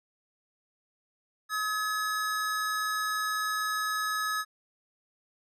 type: tone pair together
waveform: square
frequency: 1273 / 1699.3 Hz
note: D#6 / G#6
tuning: +39 / +39 cents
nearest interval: perfect fourth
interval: 500 cents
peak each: -31 / -33 dBFS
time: 1.49-4.45 s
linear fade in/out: 50 ms
effects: resampled to 32000 Hz